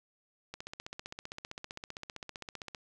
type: click train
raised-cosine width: 0.2 ms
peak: -24 dBFS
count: 35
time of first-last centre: 0.54-2.748 s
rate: 15.4 Hz
effects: none